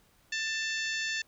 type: harmonic tone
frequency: 887 Hz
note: A5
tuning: 14 cents sharp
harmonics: 2 / 3 / 4 / 5 / 6 / 7 / 8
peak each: -33 / -37 / -39 / -41 / -43 / -44 / -45 dBFS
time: 0.32-1.22 s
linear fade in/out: 5 ms
effects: pink hiss -65 dBFS RMS until 1.27 s